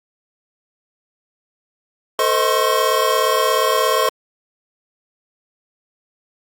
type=tone cluster; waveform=square; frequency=447.4 / 516 / 629 / 1055 / 1092 Hz; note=A4 / C5 / D#5 / C6 / C#6; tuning=+29 / -24 / +19 / +14 / -26 cents; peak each=-22 dBFS; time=2.19-4.09 s; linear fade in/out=2 ms; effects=Opus 48 kbps